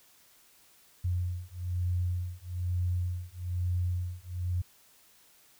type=beating tone pair; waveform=sine; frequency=88.6 / 89.7 Hz; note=F2 / F2; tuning=+25 / +47 cents; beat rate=1.1 Hz; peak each=-32 / -32 dBFS; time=1.04-4.62 s; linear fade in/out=10 ms; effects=white hiss -61 dBFS RMS until 5.59 s